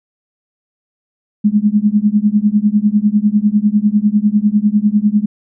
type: tone with tremolo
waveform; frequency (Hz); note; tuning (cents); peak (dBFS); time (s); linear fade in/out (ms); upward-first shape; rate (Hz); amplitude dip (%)
sine; 209; G#3; +11; -5; 1.44-5.26; 10; triangle; 10; 100
effects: none